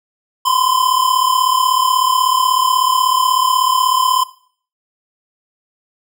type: tone pair together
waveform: square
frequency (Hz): 1010.2 / 1046.5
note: B5 / C6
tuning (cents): +39 / 0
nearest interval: minor second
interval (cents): 61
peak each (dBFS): -16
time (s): 0.45-4.24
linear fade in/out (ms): 10
effects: noise-tail reverb RT60 0.5 s tail -17 dB re dry